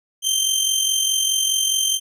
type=tone with amplitude modulation; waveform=20% pulse; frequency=3136 Hz; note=G7; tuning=in tune; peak=-10 dBFS; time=0.22-2 s; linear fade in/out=50 ms; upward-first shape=sine; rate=44.8 Hz; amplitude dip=50%; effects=none